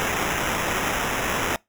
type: noise with sample-and-hold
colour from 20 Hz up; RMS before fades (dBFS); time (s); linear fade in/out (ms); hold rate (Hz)
blue; -25; 0-1.56; 0; 4410
effects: noise-tail reverb RT60 0.2 s tail -24 dB re dry